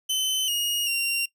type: tone with pitch steps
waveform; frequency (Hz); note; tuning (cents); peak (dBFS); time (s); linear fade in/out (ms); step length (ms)
sawtooth; 3050 / 2870 / 2764; G7 / F7 / F7; -48 / +47 / -19; -20; 0.09-1.26; 10; 390
effects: noise-tail reverb RT60 0.1 s tail -19 dB re dry